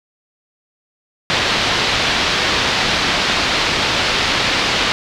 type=low-pass noise; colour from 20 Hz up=white; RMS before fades=-17 dBFS; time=1.3-4.92 s; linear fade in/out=0 ms; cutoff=4400 Hz; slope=24 dB/octave; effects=none